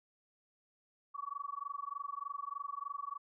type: tone with amplitude modulation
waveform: sine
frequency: 1134 Hz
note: C#6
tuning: 39 cents sharp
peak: -35 dBFS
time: 1.14-3.18 s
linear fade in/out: 20 ms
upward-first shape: sine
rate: 23.3 Hz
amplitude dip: 100%
effects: none